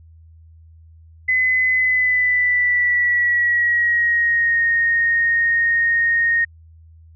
sine tone with pitch glide, 2025 to 1856.9 Hz, B6 to A#6, +43 to -7 cents, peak -14 dBFS, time 1.28-6.45 s, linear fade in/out 10 ms, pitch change -150 cents, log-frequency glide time 1.75-4.61 s, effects added 81 Hz sine -43 dBFS peak until 7.15 s

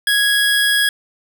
25% pulse tone, 1661.2 Hz, G#6, in tune, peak -9 dBFS, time 0.07-0.89 s, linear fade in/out 2 ms, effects none

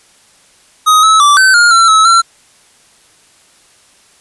square tone with pitch steps, 1255 / 1296 / 1164 / 1533 / 1417 / 1352 / 1295 / 1357 Hz, D#6 / E6 / D6 / G6 / F6 / E6 / E6 / E6, +15 / -30 / -16 / -39 / +25 / +43 / -31 / +50 cents, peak -5 dBFS, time 0.86-2.22 s, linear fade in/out 20 ms, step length 170 ms, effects white hiss -47 dBFS RMS until 4.2 s + resampled to 24000 Hz

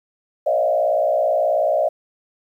sine tone with frequency modulation, 622.3 Hz, D#5, in tune, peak -15 dBFS, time 0.46-1.89 s, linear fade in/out 10 ms, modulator 58.5 Hz, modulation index 1.3, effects 9-bit

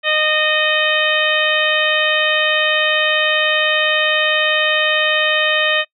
harmonic tone with a mistuned harmonic, 615 Hz, D#5, 20 cents flat, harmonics 1 / 2 / 3 / 4 / 5 / 6, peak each -20 / -24 / -18 / -20 / -20 / -23 dBFS, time 0.03-5.85 s, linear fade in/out 50 ms, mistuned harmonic 4, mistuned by +38 cents, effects noise-tail reverb RT60 0.1 s tail -23 dB re dry

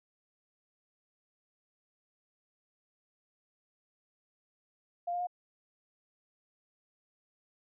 sine tone with pitch steps, 697 / 706.3 / 715.8 Hz, F5 / F5 / F5, -4 / +19 / +42 cents, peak -31 dBFS, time 5.07-5.271 s, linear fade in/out 10 ms, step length 67 ms, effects none

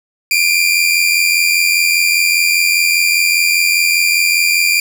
sawtooth tone pair together, 2349 / 2434 Hz, D7 / D#7, 0 / -39 cents, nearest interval minor second, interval 61 cents, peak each -10 dBFS, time 0.31-4.8 s, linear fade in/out 2 ms, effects none

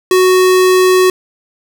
square tone, 370 Hz, F#4, in tune, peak -7 dBFS, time 0.11-1.1 s, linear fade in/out 2 ms, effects none

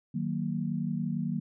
sine chord, D# minor, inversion none, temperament just, 155.56 / 186.68 / 233.3 Hz, D#3 / F#3 / A#3, 0 / +16 / +2 cents, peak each -33 dBFS, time 0.14-1.4 s, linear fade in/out 10 ms, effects none

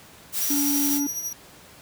blue noise, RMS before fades -26 dBFS, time 0.32-1.01 s, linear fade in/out 50 ms
sawtooth tone with tremolo, 5790 Hz, F#8, 38 cents flat, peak -23 dBFS, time 0.41-1.33 s, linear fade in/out 5 ms, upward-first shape triangle, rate 12 Hz, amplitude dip 65%
triangle tone, 285.3 Hz, C#4, 50 cents sharp, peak -21 dBFS, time 0.5-1.07 s, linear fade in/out 5 ms
effects pink hiss -48 dBFS RMS until 1.81 s + high-pass 80 Hz 12 dB/octave

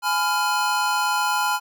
square chord, F diminished, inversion first, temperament just, 838.1 / 1005.8 / 1396.9 Hz, Ab5 / Cb6 / F6, +16 / +31 / 0 cents, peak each -25 / -25 / -25 dBFS, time 0.02-1.6 s, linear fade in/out 50 ms, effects none

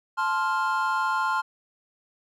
triangle chord, F major, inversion first, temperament just, 873.1 / 1047.7 / 1396.9 Hz, A5 / C6 / F6, -14 / +2 / 0 cents, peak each -26 / -24 / -25 dBFS, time 0.17-1.42 s, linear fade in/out 20 ms, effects tanh soft clip ceiling -12 dBFS

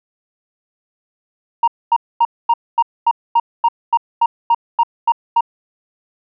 sine tone bursts, 934 Hz, A#5, 3 cents sharp, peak -7 dBFS, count 14, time 1.63-5.408 s, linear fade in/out 5 ms, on 47 ms, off 240 ms, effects tanh soft clip ceiling -7 dBFS

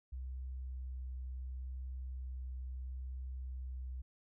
sine tone with vibrato, 64 Hz, C2, 38 cents flat, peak -40 dBFS, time 0.12-4.02 s, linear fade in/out 10 ms, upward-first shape triangle, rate 0.72 Hz, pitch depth 10 cents each way, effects none

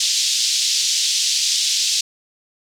white band-pass noise, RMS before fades -19 dBFS, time 0-2.01 s, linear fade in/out 5 ms, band 3300 to 6400 Hz, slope 24 dB/octave, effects none

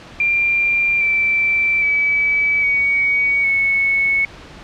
sine tone with pitch steps, 2381 / 2336 / 2292 / 2249 / 2206 Hz, D7 / D7 / D7 / C#7 / C#7, +23 / -10 / -43 / +24 / -9 cents, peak -13 dBFS, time 0.2-4.25 s, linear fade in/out 2 ms, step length 810 ms, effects pink hiss -38 dBFS RMS until 4.63 s + low-pass 4000 Hz 12 dB/octave

